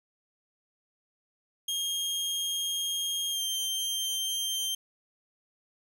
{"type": "tone with pitch glide", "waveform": "sawtooth", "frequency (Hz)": [3236, 3151], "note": ["G#7", "G7"], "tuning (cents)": [-46, 8], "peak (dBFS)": -26, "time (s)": [1.68, 4.75], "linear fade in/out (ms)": 5, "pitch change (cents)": -46, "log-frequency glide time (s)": [3.3, 3.43], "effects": []}